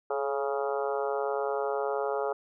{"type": "harmonic tone with a mistuned harmonic", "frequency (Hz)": 138.59, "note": "C#3", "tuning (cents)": 0, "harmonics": [3, 4, 5, 6, 7, 8, 9, 10], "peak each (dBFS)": [-31, -33, -36, -36, -41, -44, -39, -43], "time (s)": [0.1, 2.33], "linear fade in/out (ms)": 5, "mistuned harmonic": 3, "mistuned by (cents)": 33, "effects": []}